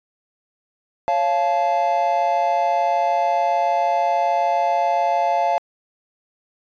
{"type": "chord", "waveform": "triangle", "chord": "Db augmented", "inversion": "none", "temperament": "just", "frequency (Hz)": [554.4, 693, 866.2], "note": ["Db5", "F5", "A5"], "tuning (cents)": [0, -14, -27], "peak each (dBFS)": [-23, -17, -19], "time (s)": [1.08, 5.58], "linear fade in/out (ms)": 0, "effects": ["resampled to 16000 Hz"]}